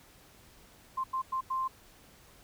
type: tone bursts at uneven times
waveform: sine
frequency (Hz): 1050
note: C6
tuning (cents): +6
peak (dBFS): -29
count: 4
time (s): 0.97-1.04 / 1.13-1.22 / 1.32-1.41 / 1.5-1.68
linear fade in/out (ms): 10
effects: pink hiss -58 dBFS RMS until 2.43 s